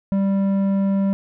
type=tone with low-pass filter; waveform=square; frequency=196 Hz; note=G3; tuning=in tune; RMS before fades=-19 dBFS; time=0.12-1.13 s; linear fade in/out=0 ms; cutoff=660 Hz; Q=0.55; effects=none